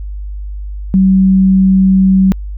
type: tone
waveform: sine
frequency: 190 Hz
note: F#3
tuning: 46 cents sharp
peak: -5 dBFS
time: 0.94-2.32 s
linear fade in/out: 0 ms
effects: added 50 Hz sine -20 dBFS peak until 2.57 s